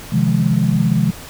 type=chord; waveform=sine; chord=F minor seventh; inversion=second; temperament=just; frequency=130.96 / 157.15 / 174.61 / 209.5 Hz; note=C3 / Eb3 / F3 / Ab3; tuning=+2 / +18 / 0 / +15 cents; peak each=-18 dBFS; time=0.12-1.11 s; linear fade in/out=10 ms; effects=pink hiss -35 dBFS RMS until 1.29 s